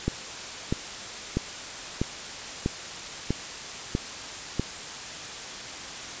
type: click train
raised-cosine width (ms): 3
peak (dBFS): -11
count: 8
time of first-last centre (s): 0.08-4.596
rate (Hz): 1.55
effects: white hiss -37 dBFS RMS until 6.2 s + resampled to 16000 Hz